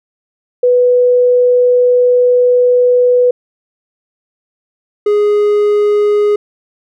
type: tone pair in turn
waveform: sine / triangle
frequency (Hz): 493.9 / 415.3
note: B4 / G#4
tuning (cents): 0 / 0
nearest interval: minor third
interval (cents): 300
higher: first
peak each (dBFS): -6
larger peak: neither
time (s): 0.63-3.31 / 5.06-6.36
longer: first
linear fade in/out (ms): 5
effects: none